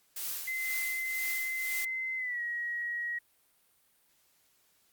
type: noise with tremolo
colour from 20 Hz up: blue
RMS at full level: -35 dBFS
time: 0.16-1.85 s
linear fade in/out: 5 ms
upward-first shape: triangle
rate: 2 Hz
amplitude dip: 70%
type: tone with pitch glide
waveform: sine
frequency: 2061 to 1900.9 Hz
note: C7 to A#6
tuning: -27 to +33 cents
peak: -32 dBFS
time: 0.47-3.19 s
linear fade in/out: 10 ms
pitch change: -140 cents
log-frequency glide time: 2.17-2.41 s
effects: white hiss -69 dBFS RMS until 4.92 s + Opus 48 kbps